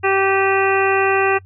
harmonic tone with a mistuned harmonic, 388.2 Hz, G4, 17 cents flat, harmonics 1 / 2 / 3 / 4 / 5 / 6 / 7, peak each -17 / -20 / -22 / -23 / -24 / -25 / -25 dBFS, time 0.03-1.39 s, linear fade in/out 20 ms, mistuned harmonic 6, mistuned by +84 cents, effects noise-tail reverb RT60 0.1 s tail -25 dB re dry + added 94 Hz sine -40 dBFS peak until 1.45 s

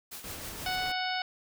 white noise with tremolo, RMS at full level -41 dBFS, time 0.11-0.76 s, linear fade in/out 10 ms, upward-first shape triangle, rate 6.3 Hz, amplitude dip 65%
pink noise, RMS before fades -43 dBFS, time 0.24-0.92 s, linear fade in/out 2 ms
harmonic tone, 740 Hz, F#5, in tune, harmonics 1 / 2 / 3 / 4 / 5 / 6 / 7, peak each -33 / -36 / -38 / -39 / -40 / -41 / -41 dBFS, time 0.66-1.22 s, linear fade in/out 2 ms
effects none

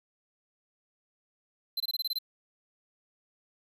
square tone bursts, 4076 Hz, C8, 46 cents flat, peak -29 dBFS, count 8, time 1.77-2.187 s, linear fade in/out 5 ms, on 32 ms, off 23 ms, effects 10-bit

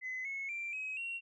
sine tone with pitch steps, 2030 / 2188 / 2359 / 2543 / 2741 Hz, B6 / C#7 / D7 / D#7 / F7, +47 / -23 / +7 / +37 / -33 cents, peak -36 dBFS, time 0.01-1.21 s, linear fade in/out 50 ms, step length 240 ms, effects tanh soft clip ceiling -33 dBFS

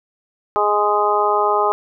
harmonic tone, 207.7 Hz, G#3, in tune, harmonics 2 / 3 / 4 / 5 / 6, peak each -20 / -23 / -19 / -21 / -20 dBFS, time 0.56-1.72 s, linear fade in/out 0 ms, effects none

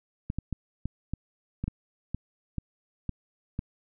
clicks, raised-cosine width 5 ms, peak -18 dBFS, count 11, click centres 0.301 / 0.386 / 0.527 / 0.856 / 1.136 / 1.64 / 1.68 / 2.146 / 2.583 / 3.093 / 3.591 s, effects none

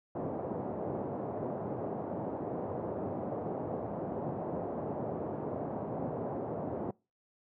white band-pass noise, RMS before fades -37 dBFS, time 0.15-6.91 s, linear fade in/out 5 ms, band 100 to 700 Hz, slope 24 dB/octave, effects noise-tail reverb RT60 0.3 s tail -25 dB re dry

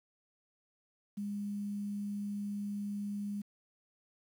sine tone with quantisation, 203.9 Hz, G#3, 32 cents flat, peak -35 dBFS, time 1.17-3.42 s, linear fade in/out 10 ms, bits 10, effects none

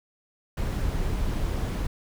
brown noise, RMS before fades -27 dBFS, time 0.57-1.87 s, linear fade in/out 5 ms, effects none

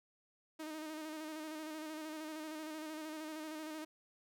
sawtooth tone with vibrato, 311.1 Hz, D#4, in tune, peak -39 dBFS, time 0.59-3.85 s, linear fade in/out 10 ms, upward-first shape square, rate 13 Hz, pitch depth 31 cents each way, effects none

